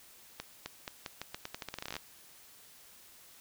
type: accelerating click train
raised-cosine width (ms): 0.2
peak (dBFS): -21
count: 20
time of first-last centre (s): 0.4-1.966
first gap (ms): 260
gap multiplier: 0.84
effects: white hiss -57 dBFS RMS until 3.4 s